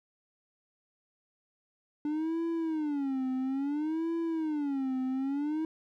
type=tone with vibrato; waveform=triangle; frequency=293.7 Hz; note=D4; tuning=in tune; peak=-27 dBFS; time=2.05-5.65 s; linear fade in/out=2 ms; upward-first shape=sine; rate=0.59 Hz; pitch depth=220 cents each way; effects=none